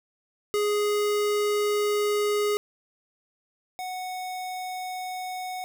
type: tone pair in turn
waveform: square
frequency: 415.4 / 738.1 Hz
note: G#4 / F#5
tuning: 0 / -4 cents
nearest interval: minor seventh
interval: 996 cents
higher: second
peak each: -23 / -32 dBFS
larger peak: first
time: 0.54-2.57 / 3.79-5.64 s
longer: first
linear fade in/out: 0 ms
effects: none